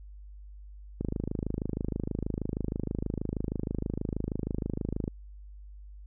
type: click train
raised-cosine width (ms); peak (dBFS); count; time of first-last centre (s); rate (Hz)
3; -18; 108; 1.01-5.078; 26.3
effects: added 50 Hz sine -44 dBFS peak until 6.06 s